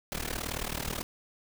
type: noise with amplitude modulation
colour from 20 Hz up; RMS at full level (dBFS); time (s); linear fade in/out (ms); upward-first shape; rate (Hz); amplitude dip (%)
pink; -31; 0.12-1.03; 0; sine; 38.4; 90
effects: none